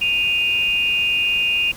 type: tone pair together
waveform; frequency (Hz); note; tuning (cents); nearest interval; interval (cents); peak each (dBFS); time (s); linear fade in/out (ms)
sine; 2489 / 2804; D#7 / F7; 0 / +6; major second; 206; -19; 0.01-1.72; 10
effects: pink hiss -39 dBFS RMS until 1.76 s